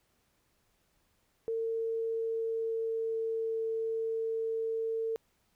sine tone with pitch glide, 452.8 to 449.9 Hz, A4 to A4, +50 to +39 cents, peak -30 dBFS, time 1.48-5.16 s, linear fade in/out 0 ms, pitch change -11 cents, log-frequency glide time 2.05-3.38 s, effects pink hiss -73 dBFS RMS until 5.55 s

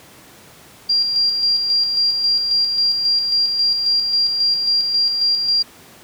sine tone with tremolo, 4765 Hz, D8, 24 cents sharp, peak -13 dBFS, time 0.89-5.63 s, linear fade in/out 10 ms, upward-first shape square, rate 3.7 Hz, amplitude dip 40%, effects pink hiss -44 dBFS RMS until 6.03 s + high-pass 100 Hz 12 dB/octave

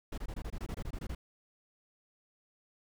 brown noise bursts, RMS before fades -38 dBFS, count 13, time 0.12-1.15 s, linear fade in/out 5 ms, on 58 ms, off 23 ms, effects none

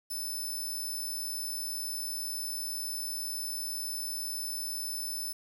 10% pulse tone, 5274 Hz, E8, in tune, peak -28 dBFS, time 0.1-5.33 s, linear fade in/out 10 ms, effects 9-bit

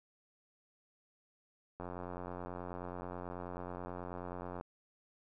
click train, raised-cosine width 1 ms, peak -29 dBFS, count 252, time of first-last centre 1.8-4.611 s, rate 89.3 Hz, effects none

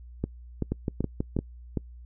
two click trains, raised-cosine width 3 ms, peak -14 / -14 dBFS, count 5 / 5, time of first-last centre 0.24-1.773 / 0.72-1.366 s, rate 2.61 / 6.19 Hz, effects noise-tail reverb RT60 0.1 s tail -26 dB re dry + added 60 Hz sine -43 dBFS peak until 2.05 s

